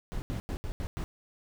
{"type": "noise bursts at uneven times", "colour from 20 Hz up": "brown", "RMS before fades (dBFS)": -34, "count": 6, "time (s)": [[0.12, 0.22], [0.3, 0.4], [0.49, 0.57], [0.64, 0.72], [0.8, 0.87], [0.97, 1.04]], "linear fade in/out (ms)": 0, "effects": []}